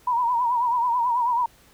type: tone with vibrato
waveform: sine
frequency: 963 Hz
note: B5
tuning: 44 cents flat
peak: -19 dBFS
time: 0.07-1.46 s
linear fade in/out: 5 ms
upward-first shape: sine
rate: 9.2 Hz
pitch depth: 77 cents each way
effects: pink hiss -55 dBFS RMS until 1.73 s